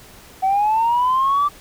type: linear sweep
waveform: sine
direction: up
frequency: 750 to 1176 Hz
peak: -13 dBFS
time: 0.42-1.49 s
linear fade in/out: 20 ms
effects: tanh soft clip ceiling -11 dBFS + pink hiss -44 dBFS RMS until 1.6 s